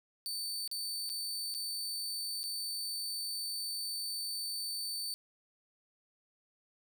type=tone with dropouts; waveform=sawtooth; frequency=4548 Hz; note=C#8; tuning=44 cents sharp; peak=-33 dBFS; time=0.26-5.14 s; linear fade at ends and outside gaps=0 ms; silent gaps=0.677-0.714 / 1.093-1.099 / 1.541-1.548 / 2.432-2.439 s; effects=none